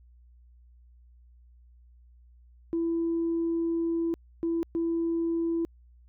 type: tone bursts at uneven times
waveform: sine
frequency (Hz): 333.4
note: E4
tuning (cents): +20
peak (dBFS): -24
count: 3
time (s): 2.73-4.14 / 4.43-4.63 / 4.75-5.65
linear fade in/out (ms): 0
effects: tanh soft clip ceiling -21 dBFS + added 60 Hz sine -53 dBFS peak until 6.08 s